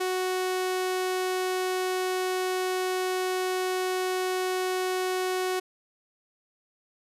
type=tone; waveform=sawtooth; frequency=370 Hz; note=F#4; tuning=in tune; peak=-22 dBFS; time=0-5.6 s; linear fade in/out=10 ms; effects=resampled to 32000 Hz